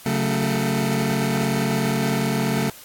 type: chord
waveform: sawtooth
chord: F# minor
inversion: second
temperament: just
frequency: 138.75 / 185 / 222 Hz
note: C#3 / F#3 / A3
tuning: +2 / 0 / +16 cents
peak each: -20 / -22 / -19 dBFS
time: 0.06-2.7 s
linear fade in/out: 2 ms
effects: white hiss -44 dBFS RMS until 2.84 s + AAC 64 kbps